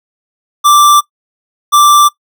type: tone pair in turn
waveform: square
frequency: 1174.7 / 1174.7 Hz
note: D6 / D6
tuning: 0 / 0 cents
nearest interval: unison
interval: 0 cents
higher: neither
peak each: -4 dBFS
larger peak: neither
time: 0.64-1.01 / 1.72-2.09 s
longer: neither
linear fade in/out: 20 ms
effects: noise-tail reverb RT60 0.1 s tail -20 dB re dry